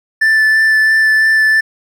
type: tone with vibrato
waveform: triangle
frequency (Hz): 1760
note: A6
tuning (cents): 0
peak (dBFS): -6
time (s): 0.21-1.61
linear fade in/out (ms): 10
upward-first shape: sine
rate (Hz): 3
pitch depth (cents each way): 10
effects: none